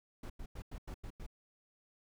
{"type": "noise bursts", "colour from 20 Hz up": "brown", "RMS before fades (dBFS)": -44, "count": 7, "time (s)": [0.23, 1.265], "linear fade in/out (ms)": 5, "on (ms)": 69, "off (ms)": 92, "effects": []}